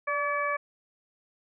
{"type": "harmonic tone with a mistuned harmonic", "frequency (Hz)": 573, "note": "D5", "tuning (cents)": -43, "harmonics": [1, 2, 3, 4], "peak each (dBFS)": [-32, -29, -33, -34], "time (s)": [0.07, 0.57], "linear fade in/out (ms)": 10, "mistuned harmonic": 1, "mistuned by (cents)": 30, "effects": []}